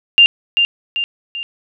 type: tone with echo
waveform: sine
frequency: 2794 Hz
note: F7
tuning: in tune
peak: -4 dBFS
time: 0.18-0.26 s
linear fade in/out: 0 ms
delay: 390 ms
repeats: 3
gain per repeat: -6 dB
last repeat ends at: 1.43 s
effects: none